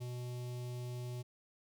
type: tone with notch filter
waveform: square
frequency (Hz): 123.2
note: B2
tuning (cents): -4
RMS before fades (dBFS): -42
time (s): 0-1.23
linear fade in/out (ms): 20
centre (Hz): 1500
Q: 0.74
effects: none